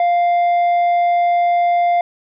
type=tone with tanh clipping; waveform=sine; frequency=698.5 Hz; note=F5; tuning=in tune; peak=-13 dBFS; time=0-2.01 s; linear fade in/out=2 ms; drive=5 dB; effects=none